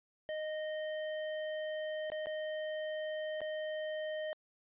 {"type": "tone with dropouts", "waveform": "square", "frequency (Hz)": 619, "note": "D#5", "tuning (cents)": -9, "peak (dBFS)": -37, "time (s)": [0.29, 4.33], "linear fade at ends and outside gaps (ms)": 0, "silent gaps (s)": [[2.101, 2.119], [2.259, 2.269], [3.406, 3.416]], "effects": ["resampled to 8000 Hz"]}